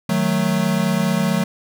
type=chord; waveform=square; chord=D# diminished; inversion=none; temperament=equal; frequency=155.56 / 185 / 220 Hz; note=D#3 / F#3 / A3; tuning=0 / 0 / 0 cents; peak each=-24 / -20 / -22 dBFS; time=0.09-1.44 s; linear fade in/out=5 ms; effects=none